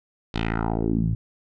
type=tone with low-pass filter sweep; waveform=10% pulse; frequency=55.8 Hz; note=A1; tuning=25 cents sharp; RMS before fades=-24 dBFS; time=0.34-1.15 s; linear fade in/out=5 ms; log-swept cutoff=4100 to 110 Hz; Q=2.8; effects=none